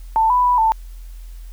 sine tone with pitch steps, 889 / 992 / 986 / 888 Hz, A5 / B5 / B5 / A5, +18 / +7 / -3 / +16 cents, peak -12 dBFS, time 0.16-0.72 s, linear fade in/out 0 ms, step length 140 ms, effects added 42 Hz sine -32 dBFS peak until 1.52 s + white hiss -53 dBFS RMS until 1.52 s

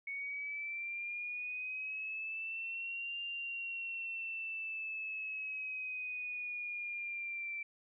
sine linear two-way sweep, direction up then down, 2217 to 2794 to 2335 Hz, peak -38 dBFS, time 0.07-7.63 s, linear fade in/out 5 ms, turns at 3.2 s, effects none

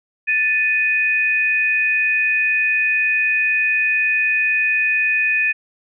sine tone pair together, 1760 / 2489 Hz, A6 / D#7, 0 / 0 cents, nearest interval tritone, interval 600 cents, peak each -20 / -16 dBFS, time 0.27-5.53 s, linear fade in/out 20 ms, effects none

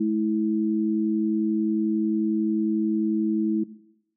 sine tone pair together, 214.3 / 325.5 Hz, A3 / E4, -45 / -22 cents, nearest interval perfect fifth, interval 723 cents, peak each -23 dBFS, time 0-3.64 s, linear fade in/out 10 ms, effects noise-tail reverb RT60 0.8 s tail -17 dB re dry

